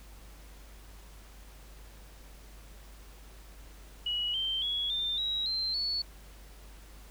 sine tone with pitch steps, 2919 / 3129 / 3353 / 3594 / 3852 / 4128 / 4424 Hz, F#7 / G7 / G#7 / A7 / B7 / C8 / C#8, -24 / -4 / +16 / +36 / -44 / -24 / -4 cents, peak -29 dBFS, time 4.06-6.02 s, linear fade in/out 5 ms, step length 280 ms, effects added 50 Hz sine -49 dBFS peak until 7.1 s + pink hiss -56 dBFS RMS until 7.1 s

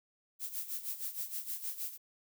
violet noise with tremolo, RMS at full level -37 dBFS, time 0.39-1.98 s, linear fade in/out 50 ms, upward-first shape sine, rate 6.4 Hz, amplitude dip 75%, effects none

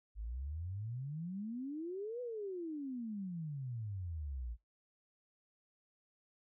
sine exponential two-way sweep, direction up then down, 49.98 to 502 to 54.6 Hz, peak -39 dBFS, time 0.15-4.57 s, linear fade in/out 50 ms, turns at 2.21 s, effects noise-tail reverb RT60 0.2 s tail -24 dB re dry

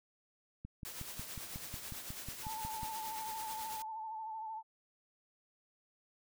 click train, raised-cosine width 5 ms, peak -32 dBFS, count 13, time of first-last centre 0.65-2.832 s, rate 5.5 Hz
white noise with tremolo, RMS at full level -44 dBFS, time 0.85-3.82 s, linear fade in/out 0 ms, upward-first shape triangle, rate 9.1 Hz, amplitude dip 50%
sine tone with vibrato, 880 Hz, A5, in tune, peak -40 dBFS, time 2.42-4.63 s, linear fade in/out 50 ms, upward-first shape sine, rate 13 Hz, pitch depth 42 cents each way
effects none

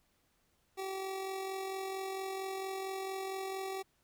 25% pulse tone with amplitude modulation, 383.9 Hz, G4, 36 cents flat, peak -32 dBFS, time 0.77-3.83 s, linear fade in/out 20 ms, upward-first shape sine, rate 44.4 Hz, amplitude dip 35%, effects pink hiss -74 dBFS RMS until 4.03 s

